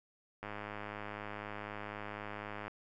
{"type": "click train", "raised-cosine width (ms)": 0.5, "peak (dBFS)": -27, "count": 235, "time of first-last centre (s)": [0.43, 2.68], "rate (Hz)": 104, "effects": []}